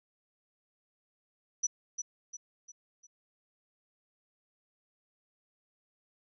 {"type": "tone with echo", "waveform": "sine", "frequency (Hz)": 5920, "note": "F#8", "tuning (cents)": 0, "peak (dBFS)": -26, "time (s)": [1.63, 1.67], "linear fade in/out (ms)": 10, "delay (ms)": 350, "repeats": 4, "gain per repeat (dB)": -7, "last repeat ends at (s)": 3.07, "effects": []}